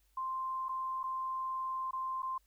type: tone with dropouts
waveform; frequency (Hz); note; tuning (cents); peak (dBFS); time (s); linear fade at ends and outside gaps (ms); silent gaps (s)
sine; 1046.5; C6; 0; -34; 0.17-2.38; 5; 0.685-0.691 / 1.032-1.038 / 1.91-1.931 / 2.222-2.229
effects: added 50 Hz sine -69 dBFS peak until 2.46 s + white hiss -75 dBFS RMS until 2.46 s